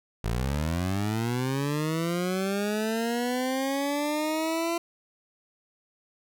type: linear sweep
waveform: 20% pulse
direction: up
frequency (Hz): 52.8 to 341.2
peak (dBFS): -21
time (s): 0.24-4.78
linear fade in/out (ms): 5
effects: none